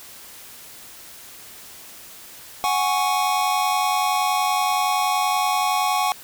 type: chord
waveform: square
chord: F# suspended second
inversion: none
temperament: equal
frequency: 740 / 830.6 / 1108.7 Hz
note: F#5 / G#5 / C#6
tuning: 0 / 0 / 0 cents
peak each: -24 dBFS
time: 2.64-6.12 s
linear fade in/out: 0 ms
effects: white hiss -42 dBFS RMS until 6.23 s